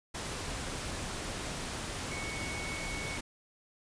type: tone in noise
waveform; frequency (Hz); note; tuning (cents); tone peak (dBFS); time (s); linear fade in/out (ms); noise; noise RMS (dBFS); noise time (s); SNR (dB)
sine; 2217; C#7; 0; -40; 2.11-3.18; 10; pink; -38; 0.14-3.21; -5
effects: resampled to 22050 Hz

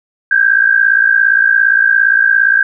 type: tone pair together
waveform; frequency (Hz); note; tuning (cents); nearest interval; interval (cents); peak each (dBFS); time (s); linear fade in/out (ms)
sine; 1563 / 1620.4; G6 / G#6; -6 / -43; minor second; 63; -10; 0.31-2.63; 5
effects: none

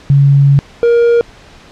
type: tone pair in turn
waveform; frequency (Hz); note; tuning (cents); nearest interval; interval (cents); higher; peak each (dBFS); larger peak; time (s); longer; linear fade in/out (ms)
sine / triangle; 140 / 470.9; C#3 / A#4; +18 / +18; octave + major sixth; 2100; second; -4; neither; 0.1-0.59 / 0.83-1.21; first; 0
effects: pink hiss -39 dBFS RMS until 1.71 s + low-pass 5000 Hz 12 dB/octave

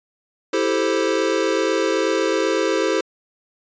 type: chord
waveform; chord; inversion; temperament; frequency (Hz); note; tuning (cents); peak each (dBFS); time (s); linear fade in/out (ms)
square; A minor seventh; second; equal; 329.6 / 392 / 440 / 523.3; E4 / G4 / A4 / C5; 0 / 0 / 0 / 0; -24; 0.53-3.01; 5
effects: resampled to 16000 Hz

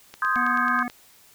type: click train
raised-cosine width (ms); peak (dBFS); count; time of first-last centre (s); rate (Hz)
0.2; -22; 8; 0.14-0.899; 9.22
type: chord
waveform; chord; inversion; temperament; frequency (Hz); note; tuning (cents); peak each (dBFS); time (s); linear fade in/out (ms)
sine; Ab major seventh; first; equal; 1046.5 / 1244.5 / 1568 / 1661.2; C6 / Eb6 / G6 / Ab6; 0 / 0 / 0 / 0; -27 / -24 / -25 / -29; 0.22-0.83; 2
type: harmonic tone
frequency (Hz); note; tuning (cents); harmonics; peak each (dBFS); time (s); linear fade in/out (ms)
243.9; B3; -21; 1 / 3 / 5 / 7 / 9; -29 / -34 / -36 / -37 / -39; 0.36-0.88; 0
effects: white hiss -54 dBFS RMS until 1.34 s

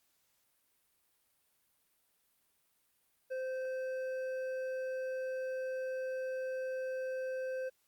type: tone with hard clipping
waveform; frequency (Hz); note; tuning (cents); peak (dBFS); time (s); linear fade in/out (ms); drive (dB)
sine; 519; C5; -14; -37; 3.3-7.7; 20; 7
effects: white hiss -75 dBFS RMS until 7.87 s + Opus 48 kbps

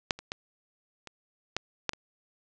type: clicks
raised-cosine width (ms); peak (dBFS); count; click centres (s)
0.2; -7 / -25 / -16 / -25 / -11 / -9 / -23; 7; 0.108 / 0.19 / 0.319 / 1.073 / 1.566 / 1.893 / 1.934
effects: resampled to 16000 Hz + 8-bit

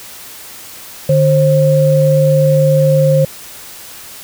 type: tone pair together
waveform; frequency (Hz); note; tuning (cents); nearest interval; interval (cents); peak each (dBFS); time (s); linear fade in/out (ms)
sine; 150 / 531.8; D3 / C5; +37 / +28; octave + minor seventh; 2191; -10; 1.09-3.25; 5
effects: white hiss -33 dBFS RMS until 4.23 s

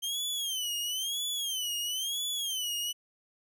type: tone with vibrato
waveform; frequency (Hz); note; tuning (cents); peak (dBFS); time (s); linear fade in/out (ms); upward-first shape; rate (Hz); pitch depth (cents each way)
sawtooth; 3136; G7; 0; -28; 0.02-2.93; 20; sine; 1; 160
effects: none

